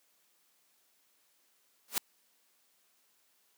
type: noise with exponential growth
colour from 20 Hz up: white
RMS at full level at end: -26 dBFS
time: 1.88-1.98 s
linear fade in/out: 1 ms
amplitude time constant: 21 ms
effects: white hiss -71 dBFS RMS until 3.57 s + high-pass 200 Hz 12 dB/octave